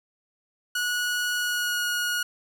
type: tone with pitch glide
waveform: sawtooth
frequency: 1461 to 1445.9 Hz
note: F#6 to F#6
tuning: -22 to -40 cents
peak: -21 dBFS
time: 0.75-2.23 s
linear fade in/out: 5 ms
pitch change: -18 cents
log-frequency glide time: 1.33-1.85 s
effects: 10-bit